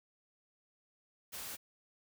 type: noise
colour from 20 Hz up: white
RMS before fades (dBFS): -44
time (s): 1.32-1.57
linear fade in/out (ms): 20
effects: none